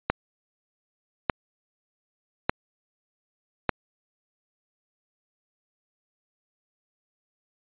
click train, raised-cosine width 0.5 ms, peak -5 dBFS, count 4, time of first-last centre 0.1-3.693 s, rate 0.835 Hz, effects resampled to 8000 Hz

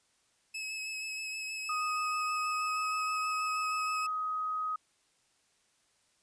sawtooth tone with vibrato, 2580 Hz, E7, 38 cents flat, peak -33 dBFS, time 0.54-4.07 s, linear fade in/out 10 ms, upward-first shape sine, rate 6.3 Hz, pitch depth 20 cents each way
sine tone with pitch glide, 1244.5 to 1258.2 Hz, D#6 to D#6, 0 to +19 cents, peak -31 dBFS, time 1.69-4.76 s, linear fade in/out 5 ms, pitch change +19 cents, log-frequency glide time 2.51-2.85 s
effects white hiss -71 dBFS RMS until 6.22 s + resampled to 22050 Hz

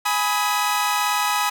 sawtooth chord, G# minor, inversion none, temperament equal with one note detuned, 830.6 / 987.8 / 1264.8 Hz, G#5 / B5 / D#6, 0 / 0 / +28 cents, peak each -20 dBFS, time 0.05-1.5 s, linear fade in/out 10 ms, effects none

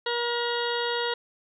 harmonic tone with a mistuned harmonic, 476.3 Hz, A#4, 37 cents sharp, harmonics 1 / 2 / 3 / 4 / 6 / 7 / 8 / 9, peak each -29 / -32 / -34 / -35 / -37 / -37 / -38 / -39 dBFS, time 0.06-1.14 s, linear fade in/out 5 ms, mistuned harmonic 8, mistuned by -16 cents, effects none

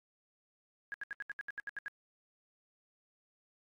sine tone bursts, 1649 Hz, G#6, 13 cents flat, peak -37 dBFS, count 11, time 0.92-1.881 s, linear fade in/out 0 ms, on 21 ms, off 73 ms, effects AAC 32 kbps

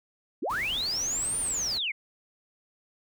sine linear two-way sweep, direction up then down, 200 to 9397 to 2043 Hz, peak -27 dBFS, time 0.42-1.92 s, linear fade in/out 10 ms, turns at 1.39 s
pink noise, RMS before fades -42 dBFS, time 0.49-1.79 s, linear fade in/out 20 ms
effects none

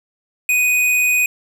sine tone with hard clipping, 2489 Hz, D#7, in tune, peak -14 dBFS, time 0.49-1.26 s, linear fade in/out 2 ms, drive 18 dB, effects none

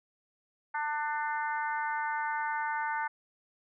harmonic tone, 298.4 Hz, D4, 28 cents sharp, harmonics 3 / 4 / 5 / 6 / 7, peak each -32 / -41 / -36 / -40 / -44 dBFS, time 0.74-3.08 s, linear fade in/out 10 ms, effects none

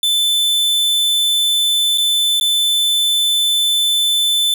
45% pulse tone with dropouts, 3520 Hz, A7, in tune, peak -13 dBFS, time 0.03-4.54 s, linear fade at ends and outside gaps 2 ms, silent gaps 1.976-1.981 / 2.399-2.41 s, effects none

